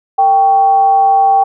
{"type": "tone with frequency modulation", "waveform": "sine", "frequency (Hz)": 784, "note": "G5", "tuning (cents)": 0, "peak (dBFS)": -6, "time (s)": [0.18, 1.44], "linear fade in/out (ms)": 10, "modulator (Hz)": 332, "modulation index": 0.23, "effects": []}